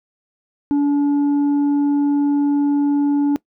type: tone with tanh clipping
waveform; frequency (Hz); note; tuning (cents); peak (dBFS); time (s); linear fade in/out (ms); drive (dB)
triangle; 287.1; D4; -39; -14; 0.71-3.36; 0; 8
effects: noise-tail reverb RT60 0.1 s tail -21 dB re dry